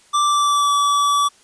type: tone with pitch glide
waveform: square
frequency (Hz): 1174.7 to 1149.9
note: D6 to D6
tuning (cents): 0 to -37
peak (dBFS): -15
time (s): 0.13-1.29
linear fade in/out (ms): 20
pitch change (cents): -37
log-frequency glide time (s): 0.24-0.72
effects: white hiss -52 dBFS RMS until 1.43 s + resampled to 22050 Hz